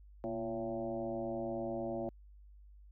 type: tone with frequency modulation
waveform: sine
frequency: 453.4 Hz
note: A#4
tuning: 48 cents flat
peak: -35 dBFS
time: 0.24-2.09 s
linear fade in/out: 0 ms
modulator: 109 Hz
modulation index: 2.4
effects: added 50 Hz sine -54 dBFS peak until 2.91 s

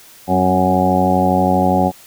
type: harmonic tone with a mistuned harmonic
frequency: 92.5 Hz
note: F#2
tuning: in tune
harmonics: 1 / 2 / 3 / 4 / 5 / 6 / 7 / 8 / 9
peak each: -23 / -17 / -20 / -23 / -28 / -20 / -28 / -17 / -20 dBFS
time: 0.27-1.92 s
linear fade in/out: 50 ms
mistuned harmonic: 3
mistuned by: -36 cents
effects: white hiss -43 dBFS RMS until 2.06 s

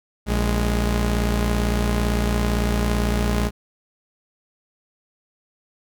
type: tone pair together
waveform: sawtooth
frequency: 57.81 / 207.7 Hz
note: A#1 / G#3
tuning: -14 / 0 cents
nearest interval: octave + minor seventh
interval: 2214 cents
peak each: -16 / -20 dBFS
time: 0.26-3.51 s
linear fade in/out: 50 ms
effects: none

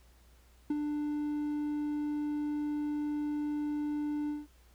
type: tone with ADSR envelope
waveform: triangle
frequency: 296.3 Hz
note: D4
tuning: 15 cents sharp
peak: -24 dBFS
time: 0.7-4.47 s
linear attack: 5 ms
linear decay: 29 ms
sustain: -5 dB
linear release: 180 ms
effects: added 60 Hz sine -59 dBFS peak until 4.74 s + pink hiss -66 dBFS RMS until 4.74 s

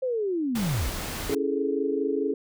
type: linear sweep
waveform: sine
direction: down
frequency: 532 to 38.89 Hz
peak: -24 dBFS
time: 0.02-0.9 s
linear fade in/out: 10 ms
type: noise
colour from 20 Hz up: pink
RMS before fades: -33 dBFS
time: 0.55-1.35 s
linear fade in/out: 5 ms
type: chord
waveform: sine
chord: A major seventh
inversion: first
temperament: equal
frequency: 277.2 / 329.6 / 415.3 / 440 Hz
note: C#4 / E4 / G#4 / A4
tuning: 0 / 0 / 0 / 0 cents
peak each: -29 / -32 / -27 / -30 dBFS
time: 1.29-2.34 s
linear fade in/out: 5 ms
effects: none

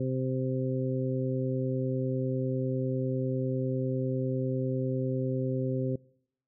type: harmonic tone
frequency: 130 Hz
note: C3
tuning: 11 cents flat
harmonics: 1 / 2 / 3 / 4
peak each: -30 / -33 / -35 / -36 dBFS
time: 0-5.96 s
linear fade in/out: 5 ms
effects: noise-tail reverb RT60 0.7 s tail -24 dB re dry

